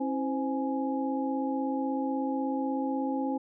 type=tone cluster; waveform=sine; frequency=268.8 / 325.1 / 519 / 835 Hz; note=C4 / E4 / C5 / G#5; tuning=+47 / -24 / -14 / +9 cents; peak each=-29 / -38 / -36 / -35 dBFS; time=0-3.38 s; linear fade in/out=10 ms; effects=none